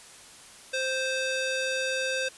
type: tone with band-pass filter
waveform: square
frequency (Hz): 523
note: C5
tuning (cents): -1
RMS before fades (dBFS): -29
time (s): 0.73-2.29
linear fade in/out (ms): 10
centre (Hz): 3200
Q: 0.6
effects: white hiss -49 dBFS RMS until 2.37 s + resampled to 24000 Hz